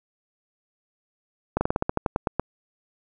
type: slowing click train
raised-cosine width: 1 ms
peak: -8 dBFS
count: 12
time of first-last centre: 1.57-2.396 s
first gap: 40 ms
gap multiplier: 1.12
effects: none